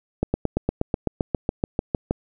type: slowing click train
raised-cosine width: 2 ms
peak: -7 dBFS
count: 15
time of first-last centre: 0.23-2.109 s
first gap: 110 ms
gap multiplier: 1.03
effects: none